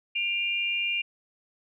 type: tone pair together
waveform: sine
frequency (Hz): 2399 / 2794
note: D7 / F7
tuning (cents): +36 / 0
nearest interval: minor third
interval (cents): 264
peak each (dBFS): -28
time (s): 0.15-1.02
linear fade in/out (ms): 10
effects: none